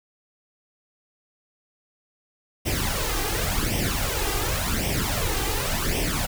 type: noise with flanger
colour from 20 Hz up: pink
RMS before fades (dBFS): -25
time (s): 2.65-6.27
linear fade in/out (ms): 20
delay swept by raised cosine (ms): 0.35 to 2.55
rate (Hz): 0.9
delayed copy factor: +0.7
effects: none